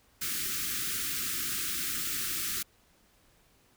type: band-stop noise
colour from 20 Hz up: white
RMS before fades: -33 dBFS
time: 0.21-2.63 s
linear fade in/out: 10 ms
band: 410 to 1200 Hz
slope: 96 dB/octave
effects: pink hiss -65 dBFS RMS until 3.76 s